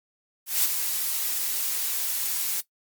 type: noise with ADSR envelope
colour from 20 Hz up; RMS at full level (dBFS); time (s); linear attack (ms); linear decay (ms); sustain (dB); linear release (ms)
blue; -20; 0.46-2.61; 180; 27; -7; 10
effects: noise-tail reverb RT60 0.1 s tail -17 dB re dry + MP3 96 kbps